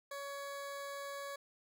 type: tone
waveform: 20% pulse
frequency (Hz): 561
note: C#5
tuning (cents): +21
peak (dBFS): -37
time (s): 0.11-1.36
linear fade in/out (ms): 5
effects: none